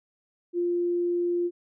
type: tone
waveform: sine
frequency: 349.2 Hz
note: F4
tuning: in tune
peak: -23 dBFS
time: 0.53-1.51 s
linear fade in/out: 50 ms
effects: none